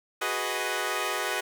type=chord; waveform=10% pulse; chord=G# minor seventh; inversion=third; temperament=equal; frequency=370 / 415.3 / 493.9 / 622.3 Hz; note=F#4 / G#4 / B4 / D#5; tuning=0 / 0 / 0 / 0 cents; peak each=-25 dBFS; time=0.21-1.41 s; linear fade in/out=10 ms; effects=none